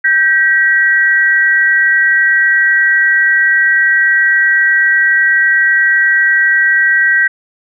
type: tone pair together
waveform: sine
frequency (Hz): 1568 / 1916.3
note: G6 / A#6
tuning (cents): 0 / +47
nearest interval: minor third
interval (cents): 347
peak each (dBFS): -10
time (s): 0.04-7.28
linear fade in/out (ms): 10
effects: none